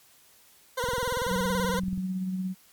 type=tone with vibrato; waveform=20% pulse; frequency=494.5 Hz; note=B4; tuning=2 cents sharp; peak=-22 dBFS; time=0.77-1.8 s; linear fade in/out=10 ms; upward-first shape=sine; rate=18 Hz; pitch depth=96 cents each way
type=click train; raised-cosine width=5 ms; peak=-25 dBFS; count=25; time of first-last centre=0.84-1.977 s; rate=21.1 Hz
type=tone with tremolo; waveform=sine; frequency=186.4 Hz; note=F#3; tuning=13 cents sharp; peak=-26 dBFS; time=1.27-2.55 s; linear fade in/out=50 ms; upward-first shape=sine; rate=17 Hz; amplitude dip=35%
effects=white hiss -58 dBFS RMS until 2.72 s + MP3 96 kbps